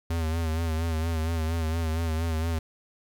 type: tone with vibrato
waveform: square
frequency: 81.3 Hz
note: E2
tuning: 23 cents flat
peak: -26 dBFS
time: 0.1-2.59 s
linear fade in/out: 5 ms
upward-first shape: sine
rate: 4.3 Hz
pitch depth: 55 cents each way
effects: 10-bit